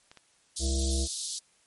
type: clicks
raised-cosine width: 0.2 ms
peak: -31 dBFS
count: 2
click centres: 0.115 / 0.173 s
type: high-pass noise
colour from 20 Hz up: pink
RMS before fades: -34 dBFS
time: 0.56-1.39 s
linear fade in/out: 10 ms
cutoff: 3700 Hz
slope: 48 dB/octave
type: harmonic tone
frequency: 67 Hz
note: C2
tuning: 42 cents sharp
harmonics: 1 / 3 / 5 / 7 / 9 / 10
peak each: -26 / -40 / -36 / -43 / -50 / -45 dBFS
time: 0.59-1.08 s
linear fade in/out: 50 ms
effects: white hiss -65 dBFS RMS until 1.66 s + MP3 48 kbps